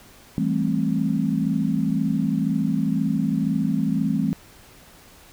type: chord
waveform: sine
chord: A minor seventh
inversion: second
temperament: just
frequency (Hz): 165 / 198 / 220 / 264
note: E3 / G3 / A3 / C4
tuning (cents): +2 / +18 / 0 / +16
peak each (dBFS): -25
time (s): 0.38-4.33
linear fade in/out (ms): 0
effects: pink hiss -49 dBFS RMS until 5.32 s